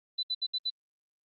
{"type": "tone bursts", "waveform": "sine", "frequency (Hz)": 4000, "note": "B7", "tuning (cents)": 21, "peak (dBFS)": -28, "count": 5, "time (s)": [0.18, 0.703], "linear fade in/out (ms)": 10, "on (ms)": 51, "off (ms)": 67, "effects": ["Opus 48 kbps"]}